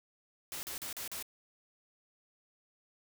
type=noise bursts; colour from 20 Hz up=white; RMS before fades=-41 dBFS; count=5; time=0.52-1.226 s; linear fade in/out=0 ms; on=110 ms; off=39 ms; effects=none